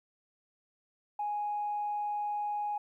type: tone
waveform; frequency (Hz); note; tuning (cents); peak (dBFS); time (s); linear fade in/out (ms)
sine; 830.6; G#5; 0; -30; 1.19-2.78; 5
effects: tanh soft clip ceiling -26 dBFS + 12-bit